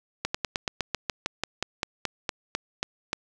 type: slowing click train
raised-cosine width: 0.2 ms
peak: -9 dBFS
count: 17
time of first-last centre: 0.25-3.131 s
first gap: 95 ms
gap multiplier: 1.08
effects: none